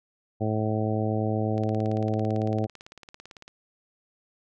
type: harmonic tone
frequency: 108.4 Hz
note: A2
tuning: 25 cents flat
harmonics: 1 / 2 / 3 / 4 / 5 / 6 / 7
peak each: -27 / -30 / -32 / -33 / -34 / -35 / -35 dBFS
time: 0.4-2.67 s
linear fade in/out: 20 ms
type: click train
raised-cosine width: 0.2 ms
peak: -27 dBFS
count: 35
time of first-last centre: 1.58-3.479 s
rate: 17.9 Hz
effects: none